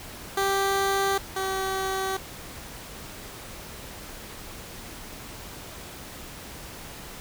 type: tone pair in turn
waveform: 15% pulse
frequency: 392 / 383 Hz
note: G4 / G4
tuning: 0 / -40 cents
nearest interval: unison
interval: 40 cents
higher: first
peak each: -16 / -20 dBFS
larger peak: first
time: 0.37-1.18 / 1.36-2.17 s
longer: neither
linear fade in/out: 5 ms
effects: pink hiss -41 dBFS RMS until 7.2 s